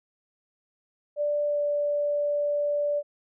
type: tone with pitch glide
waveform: sine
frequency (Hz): 587.3 to 583.6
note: D5 to D5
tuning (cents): 0 to -11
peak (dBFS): -23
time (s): 1.16-3.03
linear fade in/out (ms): 50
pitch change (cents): -11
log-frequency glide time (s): 1.46-1.59
effects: none

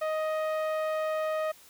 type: tone with low-pass filter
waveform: sawtooth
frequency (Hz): 625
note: D#5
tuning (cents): +8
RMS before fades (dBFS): -30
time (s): 0.01-1.52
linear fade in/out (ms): 10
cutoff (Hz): 1800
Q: 0.62
effects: white hiss -55 dBFS RMS until 1.69 s

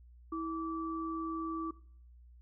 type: tone pair together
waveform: sine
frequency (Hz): 325.3 / 1157.9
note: E4 / D6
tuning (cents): -23 / -25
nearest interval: octave + minor seventh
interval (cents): 2198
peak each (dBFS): -36 / -39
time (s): 0.32-1.71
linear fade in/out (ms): 5
effects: noise-tail reverb RT60 0.5 s tail -19 dB re dry + added 60 Hz sine -54 dBFS peak until 2.41 s

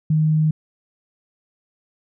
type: tone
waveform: sine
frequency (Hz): 155.56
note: D#3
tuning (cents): 0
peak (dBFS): -14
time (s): 0.1-0.51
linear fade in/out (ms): 5
effects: none

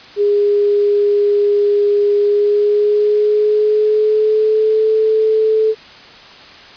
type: tone with pitch glide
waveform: sine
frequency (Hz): 410 to 436.9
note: G#4 to A4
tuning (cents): -22 to -12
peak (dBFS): -10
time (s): 0.16-5.75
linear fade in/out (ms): 50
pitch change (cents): +110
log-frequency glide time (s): 2.16-4.9
effects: white hiss -38 dBFS RMS until 6.76 s + resampled to 11025 Hz

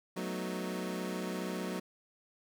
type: chord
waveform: 25% pulse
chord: B dominant seventh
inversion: second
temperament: equal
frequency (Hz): 185 / 220 / 246.9 / 311.1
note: F#3 / A3 / B3 / D#4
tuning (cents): 0 / 0 / 0 / 0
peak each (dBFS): -34 / -39 / -39 / -40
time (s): 0.16-1.8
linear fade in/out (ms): 10
effects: none

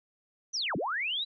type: linear two-way sweep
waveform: sine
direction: down then up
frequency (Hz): 6210 to 124.3 to 4009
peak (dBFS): -29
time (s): 0.53-1.25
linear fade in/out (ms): 20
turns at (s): 0.76
effects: none

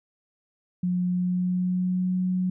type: tone with pitch glide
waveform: sine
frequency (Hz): 179.6 to 183.48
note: F3 to F#3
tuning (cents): +49 to -14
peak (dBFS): -22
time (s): 0.83-2.5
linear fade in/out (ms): 5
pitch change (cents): +37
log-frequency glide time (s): 1.07-2.15
effects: none

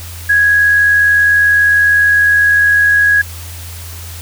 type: tone with amplitude modulation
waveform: sine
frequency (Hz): 1661.2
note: G#6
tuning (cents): 0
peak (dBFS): -5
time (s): 0.29-3.22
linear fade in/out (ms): 10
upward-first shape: sine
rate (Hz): 79.9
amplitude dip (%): 35
effects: added 85 Hz sine -27 dBFS peak until 4.21 s + white hiss -32 dBFS RMS until 4.21 s

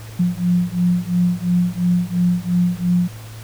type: beating tone pair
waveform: sine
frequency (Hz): 175.7 / 178.6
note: F3 / F3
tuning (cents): +11 / +39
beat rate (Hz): 2.9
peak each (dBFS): -18 / -18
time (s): 0.19-3.08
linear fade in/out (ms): 10
effects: added 110 Hz sine -33 dBFS peak until 3.43 s + pink hiss -41 dBFS RMS until 3.43 s

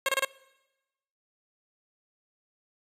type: tone bursts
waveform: 10% pulse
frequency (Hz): 540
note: C#5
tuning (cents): -45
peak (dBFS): -15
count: 4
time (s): 0.06-0.249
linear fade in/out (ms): 2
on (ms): 27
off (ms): 27
effects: noise-tail reverb RT60 1.0 s tail -22 dB re dry + resampled to 32000 Hz

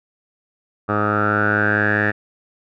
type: tone with low-pass filter sweep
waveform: 10% pulse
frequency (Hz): 104.6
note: G#2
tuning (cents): +13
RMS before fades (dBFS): -18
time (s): 0.88-2.12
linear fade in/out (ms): 20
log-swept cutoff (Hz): 1200 to 1800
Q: 9.3
effects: none

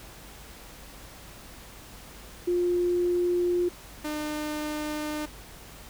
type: tone pair in turn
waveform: sine / sawtooth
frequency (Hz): 353 / 302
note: F4 / D4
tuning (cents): +19 / +48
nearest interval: minor third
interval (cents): 271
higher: first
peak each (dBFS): -22 / -26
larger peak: first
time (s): 2.47-3.69 / 4.04-5.26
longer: neither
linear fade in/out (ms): 10
effects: added 50 Hz sine -51 dBFS peak until 5.89 s + pink hiss -47 dBFS RMS until 5.89 s

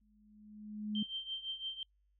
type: tone with exponential growth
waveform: sine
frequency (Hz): 211.2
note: G#3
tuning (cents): +29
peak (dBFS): -31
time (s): 0.01-1.03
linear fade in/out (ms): 5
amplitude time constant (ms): 220
type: tone with tremolo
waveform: sine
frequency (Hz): 3136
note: G7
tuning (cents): 0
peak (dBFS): -35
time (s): 0.95-1.83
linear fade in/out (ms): 2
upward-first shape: triangle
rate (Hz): 5.9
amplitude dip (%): 85
effects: noise-tail reverb RT60 0.1 s tail -26 dB re dry + added 50 Hz sine -70 dBFS peak until 2.19 s

